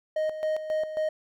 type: tone with tremolo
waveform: triangle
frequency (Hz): 622.3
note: D#5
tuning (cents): 0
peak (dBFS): -22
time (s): 0.16-1.09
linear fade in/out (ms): 5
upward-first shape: square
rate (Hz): 3.7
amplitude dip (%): 65
effects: none